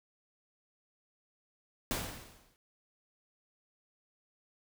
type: noise with exponential decay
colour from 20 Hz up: pink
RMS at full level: -32 dBFS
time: 1.91-2.56 s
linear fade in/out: 0 ms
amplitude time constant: 140 ms
effects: none